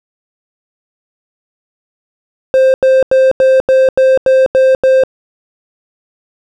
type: tone bursts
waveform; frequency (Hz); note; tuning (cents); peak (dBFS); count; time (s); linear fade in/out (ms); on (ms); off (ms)
triangle; 525; C5; +6; -3; 9; 2.54-5.036; 0; 200; 87
effects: none